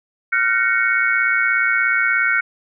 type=chord; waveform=sine; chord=Gb major seventh; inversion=third; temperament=equal with one note detuned; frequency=1396.9 / 1513.7 / 1864.7 / 2217 Hz; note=F6 / Gb6 / Bb6 / Db7; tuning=0 / +39 / 0 / 0 cents; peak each=-20 / -19 / -25 / -19 dBFS; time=0.32-2.41 s; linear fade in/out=10 ms; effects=none